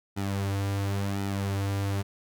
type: tone with flanger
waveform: sawtooth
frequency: 99 Hz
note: G2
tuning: 18 cents sharp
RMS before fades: -29 dBFS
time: 0.16-2.03 s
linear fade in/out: 20 ms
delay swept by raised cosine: 1.8 to 5.5 ms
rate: 0.94 Hz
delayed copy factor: -0.65
effects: none